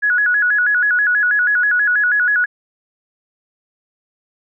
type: tone with vibrato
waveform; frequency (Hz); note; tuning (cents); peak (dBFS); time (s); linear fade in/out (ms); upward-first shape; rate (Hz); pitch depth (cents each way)
sine; 1568; G6; 0; -12; 0.02-2.46; 20; square; 6.2; 120
effects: none